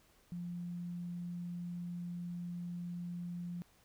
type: tone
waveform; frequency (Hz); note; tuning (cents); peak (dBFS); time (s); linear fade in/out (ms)
sine; 174.61; F3; 0; -39; 0.32-3.62; 0
effects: pink hiss -68 dBFS RMS until 3.84 s